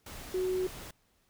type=tone in noise; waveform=sine; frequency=370 Hz; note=F#4; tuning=in tune; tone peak=-28 dBFS; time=0.34-0.67 s; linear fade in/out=5 ms; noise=pink; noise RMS=-45 dBFS; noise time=0.06-0.91 s; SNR=+14 dB; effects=pink hiss -71 dBFS RMS until 1.29 s